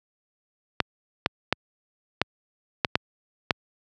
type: clicks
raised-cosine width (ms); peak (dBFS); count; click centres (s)
0.3; -3; 7; 0.803 / 1.261 / 1.526 / 2.216 / 2.848 / 2.955 / 3.508
effects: high-pass 80 Hz 12 dB/octave